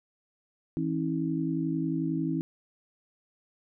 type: tone cluster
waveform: sine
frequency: 162.5 / 270.6 / 321.8 Hz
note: E3 / C#4 / E4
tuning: -24 / -42 / -42 cents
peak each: -31 dBFS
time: 0.77-2.41 s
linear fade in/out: 0 ms
effects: none